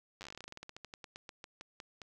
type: slowing click train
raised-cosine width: 0.2 ms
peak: -29 dBFS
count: 28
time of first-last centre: 0.21-2.018 s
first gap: 9 ms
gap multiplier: 1.13
effects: none